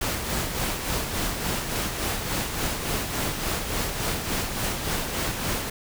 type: noise with tremolo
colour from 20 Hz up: pink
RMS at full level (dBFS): -26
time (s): 0.01-5.7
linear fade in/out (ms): 5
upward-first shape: sine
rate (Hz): 3.5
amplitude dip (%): 45
effects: none